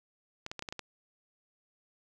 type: clicks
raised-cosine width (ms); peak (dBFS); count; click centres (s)
0.2; -21; 7; 0.464 / 0.515 / 0.593 / 0.624 / 0.688 / 0.725 / 0.793
effects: none